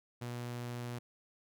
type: tone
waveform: sawtooth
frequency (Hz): 120.9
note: B2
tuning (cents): -36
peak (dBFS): -35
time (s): 0.21-0.99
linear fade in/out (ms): 10
effects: none